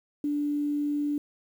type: tone with quantisation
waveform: sine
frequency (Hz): 292.2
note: D4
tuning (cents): -9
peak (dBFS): -25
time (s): 0.24-1.18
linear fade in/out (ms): 2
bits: 9
effects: none